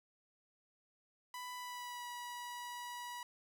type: tone with pitch glide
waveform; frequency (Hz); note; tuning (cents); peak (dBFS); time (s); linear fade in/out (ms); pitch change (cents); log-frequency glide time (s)
sawtooth; 993 to 971.4; B5 to B5; +9 to -29; -40; 1.34-3.23; 2; -38; 1.55-2.06
effects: none